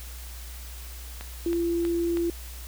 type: click train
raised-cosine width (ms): 0.3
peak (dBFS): -21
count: 4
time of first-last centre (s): 1.21-2.172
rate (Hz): 3.12
type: tone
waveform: sine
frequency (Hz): 340.7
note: F4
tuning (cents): -43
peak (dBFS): -23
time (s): 1.46-2.3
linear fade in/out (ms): 2
effects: added 60 Hz sine -38 dBFS peak until 2.67 s + white hiss -45 dBFS RMS until 2.67 s